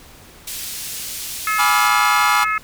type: band-pass noise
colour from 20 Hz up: white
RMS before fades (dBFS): -29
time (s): 0.47-1.88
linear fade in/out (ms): 5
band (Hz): 2600 to 14000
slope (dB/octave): 12
type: harmonic tone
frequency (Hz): 428.3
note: A4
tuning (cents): -47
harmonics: 3 / 4 / 5 / 6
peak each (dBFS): -19 / -26 / -23 / -29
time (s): 1.47-2.58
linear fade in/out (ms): 2
type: chord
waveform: 45% pulse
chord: G# diminished seventh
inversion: none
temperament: equal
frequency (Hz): 830.6 / 987.8 / 1174.7 / 1396.9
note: G#5 / B5 / D6 / F6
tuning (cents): 0 / 0 / 0 / 0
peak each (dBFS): -21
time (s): 1.58-2.45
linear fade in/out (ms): 20
effects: pink hiss -44 dBFS RMS until 2.63 s

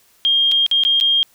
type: tone with dropouts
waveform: sine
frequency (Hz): 3220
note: G7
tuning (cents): +46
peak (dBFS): -12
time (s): 0.25-1.23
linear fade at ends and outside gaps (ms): 0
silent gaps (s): 0.515-0.519 / 0.664-0.713 / 0.836-0.85 / 1.001-1.01
effects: white hiss -55 dBFS RMS until 1.34 s

